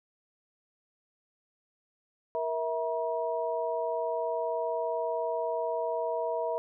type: tone cluster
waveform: sine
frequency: 471.5 / 651 / 955 Hz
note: A#4 / E5 / A#5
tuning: +20 / -22 / +42 cents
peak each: -33 / -31 / -35 dBFS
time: 2.35-6.58 s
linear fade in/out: 0 ms
effects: none

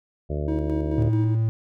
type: harmonic tone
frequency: 73.7 Hz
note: D2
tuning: 7 cents sharp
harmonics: 1 / 2 / 3 / 4 / 5 / 6 / 7 / 8 / 9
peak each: -27 / -30 / -39 / -38 / -34 / -36 / -40 / -37 / -40 dBFS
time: 0.29-1.1 s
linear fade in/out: 20 ms
type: tone with tremolo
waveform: triangle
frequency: 318.7 Hz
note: D#4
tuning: 42 cents sharp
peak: -22 dBFS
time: 0.48-1.35 s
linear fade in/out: 2 ms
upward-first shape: square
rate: 4.6 Hz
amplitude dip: 45%
type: tone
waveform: triangle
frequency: 112 Hz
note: A2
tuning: 31 cents sharp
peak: -17 dBFS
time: 0.98-1.49 s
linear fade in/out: 0 ms
effects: none

